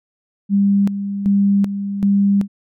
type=tone with tremolo; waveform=sine; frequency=199.6 Hz; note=G3; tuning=32 cents sharp; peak=-11 dBFS; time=0.49-2.48 s; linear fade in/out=50 ms; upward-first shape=square; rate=1.3 Hz; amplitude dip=65%; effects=none